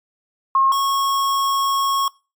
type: tone pair in turn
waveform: sine / square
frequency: 1076 / 1096.7 Hz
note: C6 / C#6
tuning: +48 / -19 cents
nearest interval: unison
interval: 33 cents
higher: second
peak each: -12 / -18 dBFS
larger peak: first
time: 0.55-0.72 / 0.72-2.08 s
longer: second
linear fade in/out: 2 ms
effects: noise-tail reverb RT60 0.3 s tail -23 dB re dry + MP3 96 kbps